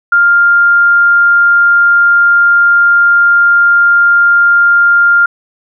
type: tone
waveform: sine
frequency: 1400 Hz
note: F6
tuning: 4 cents sharp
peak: -4 dBFS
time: 0.12-5.26 s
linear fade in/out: 5 ms
effects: none